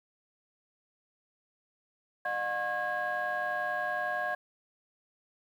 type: tone cluster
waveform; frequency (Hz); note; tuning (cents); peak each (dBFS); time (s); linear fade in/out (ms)
sine; 608 / 719 / 1080 / 1641; D#5 / F#5 / C#6 / G#6; -40 / -50 / -45 / -21; -36 / -33 / -38 / -32; 2.25-4.35; 5
effects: tanh soft clip ceiling -24 dBFS + 10-bit